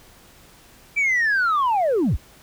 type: linear sweep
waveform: sine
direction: down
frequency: 2349 to 31.95 Hz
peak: -15 dBFS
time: 0.96-2.17 s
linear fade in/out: 20 ms
effects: tanh soft clip ceiling -15 dBFS + pink hiss -50 dBFS RMS until 2.42 s